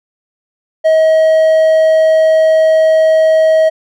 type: tone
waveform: triangle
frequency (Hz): 636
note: D#5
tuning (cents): +38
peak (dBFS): -4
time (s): 0.84-3.7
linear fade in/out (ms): 20
effects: none